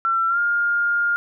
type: tone with pitch glide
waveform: sine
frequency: 1349 to 1411.2 Hz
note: E6 to F6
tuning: +40 to +18 cents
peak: -17 dBFS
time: 0.05-1.16 s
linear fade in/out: 0 ms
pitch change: +78 cents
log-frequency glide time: 0.28-0.39 s
effects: none